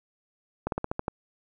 slowing click train, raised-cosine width 1 ms, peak -14 dBFS, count 7, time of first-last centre 0.67-1.081 s, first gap 52 ms, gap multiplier 1.11, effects none

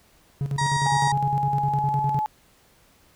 triangle tone with tremolo, 140 Hz, C#3, 18 cents sharp, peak -20 dBFS, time 0.41-2.19 s, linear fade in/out 0 ms, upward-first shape square, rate 9.8 Hz, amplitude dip 70%
harmonic tone, 947 Hz, A#5, 27 cents sharp, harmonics 1 / 2 / 4 / 5 / 6 / 7 / 8 / 9 / 10, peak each -23 / -29 / -35 / -37 / -39 / -40 / -41 / -42 / -43 dBFS, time 0.58-1.12 s, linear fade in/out 5 ms
sine tone with pitch glide, 830.6 to 854.9 Hz, G#5 to G#5, 0 to +50 cents, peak -22 dBFS, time 0.86-2.26 s, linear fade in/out 0 ms, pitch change +50 cents, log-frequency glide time 1.59-1.99 s
effects pink hiss -58 dBFS RMS until 3.15 s

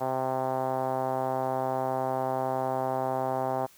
5% pulse tone with low-pass filter, 130.81 Hz, C3, in tune, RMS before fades -29 dBFS, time 0-3.67 s, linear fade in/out 20 ms, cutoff 770 Hz, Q 2.9, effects white hiss -57 dBFS RMS until 3.77 s

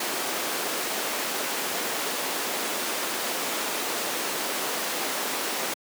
pink high-pass noise, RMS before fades -29 dBFS, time 0-5.74 s, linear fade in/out 5 ms, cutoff 310 Hz, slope 12 dB/octave, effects high-pass 200 Hz 12 dB/octave

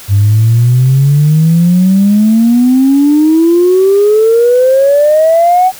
sine exponential sweep, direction up, 98 to 757 Hz, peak -3 dBFS, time 0.08-5.72 s, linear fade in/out 50 ms, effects tanh soft clip ceiling 0 dBFS + white hiss -31 dBFS RMS until 5.79 s

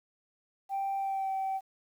sine tone with pitch glide, 784 to 770.5 Hz, G5 to G5, 0 to -30 cents, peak -28 dBFS, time 0.69-1.61 s, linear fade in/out 50 ms, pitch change -30 cents, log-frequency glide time 0.98-1.31 s, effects tanh soft clip ceiling -27 dBFS + 10-bit

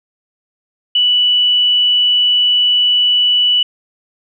sine tone, 2960 Hz, F#7, in tune, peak -9 dBFS, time 0.95-3.63 s, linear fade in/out 5 ms, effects none

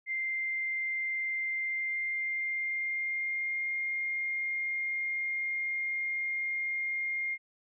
sine tone with pitch glide, 2093 to 2122 Hz, C7 to C7, 0 to +24 cents, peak -30 dBFS, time 0.06-7.38 s, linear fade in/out 50 ms, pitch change +24 cents, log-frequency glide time 1.52-3.7 s, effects none

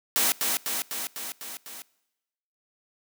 white noise with echo, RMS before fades -23 dBFS, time 0.16-0.32 s, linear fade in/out 0 ms, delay 250 ms, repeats 6, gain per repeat -3 dB, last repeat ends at 1.82 s, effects noise-tail reverb RT60 1.0 s tail -23 dB re dry + high-pass 200 Hz 12 dB/octave

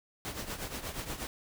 pink noise with tremolo, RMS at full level -36 dBFS, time 0.25-1.27 s, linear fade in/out 0 ms, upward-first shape triangle, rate 8.4 Hz, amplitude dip 75%, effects none

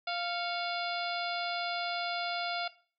harmonic tone with a mistuned harmonic, 695 Hz, F5, 9 cents flat, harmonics 1 / 2 / 3 / 4 / 5 / 6 / 7, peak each -35 / -38 / -40 / -41 / -42 / -43 / -43 dBFS, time 0.07-2.68 s, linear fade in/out 5 ms, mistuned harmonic 3, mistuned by +99 cents, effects noise-tail reverb RT60 0.4 s tail -18 dB re dry

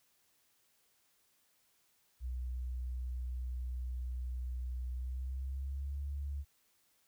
sine tone with pitch glide, 62.2 to 70.63 Hz, B1 to C#2, +13 to +33 cents, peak -36 dBFS, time 2.2-6.45 s, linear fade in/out 50 ms, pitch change +220 cents, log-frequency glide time 4.94-6 s, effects white hiss -73 dBFS RMS until 7.07 s

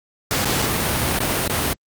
pink noise with dropouts, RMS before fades -20 dBFS, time 0.31-1.73 s, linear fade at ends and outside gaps 0 ms, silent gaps 0.447-0.455 / 0.619-0.623 / 1.188-1.204 / 1.477-1.498 s, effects high-pass 60 Hz 12 dB/octave + Opus 48 kbps

